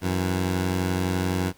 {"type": "tone pair together", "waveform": "15% pulse", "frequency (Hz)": [91.76, 163.5], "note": ["F#2", "E3"], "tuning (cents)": [-14, -14], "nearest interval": "minor seventh", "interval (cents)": 1000, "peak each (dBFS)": [-17, -26], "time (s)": [0.01, 1.53], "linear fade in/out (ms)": 50, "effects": ["pink hiss -57 dBFS RMS until 1.57 s"]}